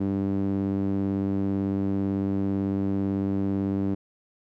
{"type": "tone with band-pass filter", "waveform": "sawtooth", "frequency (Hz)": 98, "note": "G2", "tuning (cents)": 0, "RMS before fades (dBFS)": -26, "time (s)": [0, 3.95], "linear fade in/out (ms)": 10, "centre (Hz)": 260, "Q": 2.4, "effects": []}